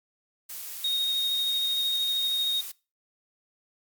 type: noise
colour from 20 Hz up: blue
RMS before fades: -38 dBFS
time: 0.49-2.72 s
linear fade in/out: 10 ms
type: tone with vibrato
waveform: sine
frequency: 3729 Hz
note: A#7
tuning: in tune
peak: -24 dBFS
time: 0.84-2.61 s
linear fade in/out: 5 ms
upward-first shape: triangle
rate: 13 Hz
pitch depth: 14 cents each way
effects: noise-tail reverb RT60 0.3 s tail -21 dB re dry + Opus 48 kbps